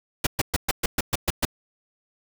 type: noise bursts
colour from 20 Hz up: pink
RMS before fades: -22 dBFS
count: 9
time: 0.24-1.452 s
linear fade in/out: 5 ms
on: 28 ms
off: 120 ms
effects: none